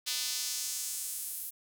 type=tone with high-pass filter sweep; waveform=square; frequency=136.2 Hz; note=C#3; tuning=30 cents flat; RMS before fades=-36 dBFS; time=0.06-1.51 s; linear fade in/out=20 ms; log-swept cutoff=4000 to 12000 Hz; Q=1.4; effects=none